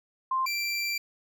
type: tone pair in turn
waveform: sine / 25% pulse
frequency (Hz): 1048 / 2353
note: C6 / D7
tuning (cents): +2 / +3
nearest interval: octave + major second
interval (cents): 1401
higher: second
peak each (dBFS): -24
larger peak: neither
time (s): 0.31-0.46 / 0.46-0.98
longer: second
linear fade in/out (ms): 5
effects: none